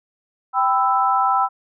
sine chord, E minor, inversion first, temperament equal with one note detuned, 784 / 1000.4 / 1318.5 Hz, G5 / B5 / E6, 0 / +22 / 0 cents, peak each -19 / -20 / -19 dBFS, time 0.53-1.49 s, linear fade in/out 50 ms, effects none

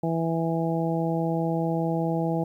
harmonic tone, 164.81 Hz, E3, in tune, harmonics 1 / 2 / 3 / 4 / 5, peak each -26 / -29 / -31 / -32 / -33 dBFS, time 0.03-2.44 s, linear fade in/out 5 ms, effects 10-bit

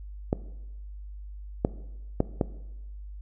clicks, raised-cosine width 2 ms, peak -10 / -8 / -8 / -9 dBFS, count 4, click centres 0.329 / 1.649 / 2.204 / 2.412 s, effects noise-tail reverb RT60 1.0 s tail -17 dB re dry + added 50 Hz sine -38 dBFS peak until 3.21 s

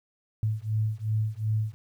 sine beating tone pair, 107.3 / 110 Hz, A2 / A2, -43 / 0 cents, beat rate 2.7 Hz, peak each -28 dBFS, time 0.43-1.74 s, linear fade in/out 0 ms, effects 10-bit

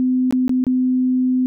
sine tone with dropouts, 254.9 Hz, C4, 45 cents flat, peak -14 dBFS, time 0-1.46 s, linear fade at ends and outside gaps 0 ms, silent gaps 0.309-0.325 / 0.48-0.494 / 0.64-0.667 s, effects none

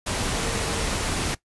sine tone in noise, 458.3 Hz, A#4, 29 cents flat, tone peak -34 dBFS, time 0.35-0.86 s, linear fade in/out 10 ms, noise pink, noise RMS -26 dBFS, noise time 0.06-1.35 s, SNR -11 dB, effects noise-tail reverb RT60 0.1 s tail -18 dB re dry + resampled to 24000 Hz

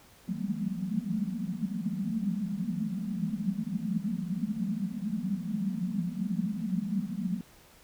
pink band-pass noise, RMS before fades -32 dBFS, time 0.28-7.41 s, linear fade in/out 2 ms, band 170 to 230 Hz, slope 96 dB/octave, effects pink hiss -57 dBFS RMS until 7.83 s

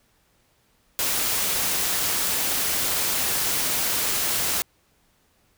white noise, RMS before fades -24 dBFS, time 0.99-4.62 s, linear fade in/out 0 ms, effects pink hiss -64 dBFS RMS until 5.57 s

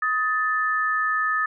sine tone pair together, 1260.6 / 1760 Hz, D#6 / A6, +22 / 0 cents, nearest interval tritone, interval 578 cents, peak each -23 dBFS, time 0.02-1.46 s, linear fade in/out 5 ms, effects none

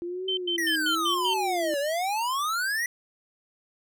sine tone with vibrato, 342.3 Hz, F4, 35 cents flat, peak -30 dBFS, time 0.02-1.74 s, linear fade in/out 0 ms, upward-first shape triangle, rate 0.94 Hz, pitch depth 190 cents each way
sine tone bursts, 3093 Hz, G7, 24 cents flat, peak -25 dBFS, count 6, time 0.28-1.338 s, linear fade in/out 5 ms, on 93 ms, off 100 ms
square exponential two-way sweep, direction down then up, 1975.5 to 554.4 to 1975.5 Hz, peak -26 dBFS, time 0.58-2.86 s, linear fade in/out 2 ms, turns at 1.79 s
effects none

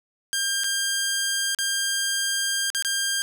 10% pulse tone with dropouts, 1600 Hz, G6, 35 cents sharp, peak -14 dBFS, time 0.33-3.22 s, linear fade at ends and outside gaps 0 ms, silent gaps 0.636-0.642 / 1.548-1.587 / 2.702-2.748 / 2.824-2.848 s, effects none

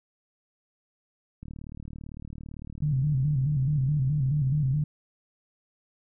click train, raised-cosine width 5 ms, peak -28 dBFS, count 129, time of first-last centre 1.43-4.816 s, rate 37.8 Hz
sine tone with vibrato, 140 Hz, C#3, 18 cents sharp, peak -22 dBFS, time 2.82-4.84 s, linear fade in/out 5 ms, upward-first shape square, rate 4.7 Hz, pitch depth 110 cents each way
effects none

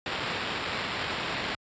white noise with sample-and-hold, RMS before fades -32 dBFS, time 0.06-1.55 s, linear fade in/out 2 ms, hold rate 6300 Hz, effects high-pass 60 Hz 12 dB/octave + resampled to 16000 Hz

